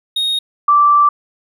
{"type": "tone pair in turn", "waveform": ["triangle", "sine"], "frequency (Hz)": [3729, 1168.8], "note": ["A#7", "D6"], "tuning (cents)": [0, -9], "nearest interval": "octave + minor sixth", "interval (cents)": 2009, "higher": "first", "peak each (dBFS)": [-13, -7], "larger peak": "second", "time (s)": [[0.16, 0.39], [0.68, 1.09]], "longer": "second", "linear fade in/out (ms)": 5, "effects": []}